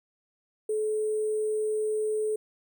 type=tone with sample-and-hold; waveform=sine; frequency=429.9 Hz; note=A4; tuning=40 cents flat; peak=-25 dBFS; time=0.69-2.36 s; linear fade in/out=5 ms; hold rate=8820 Hz; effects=none